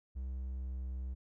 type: tone with pitch glide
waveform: triangle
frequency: 64.6 to 64.19 Hz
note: C2 to C2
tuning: -21 to -32 cents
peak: -35 dBFS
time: 0.15-1.15 s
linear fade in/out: 20 ms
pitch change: -11 cents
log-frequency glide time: 0.33-0.96 s
effects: none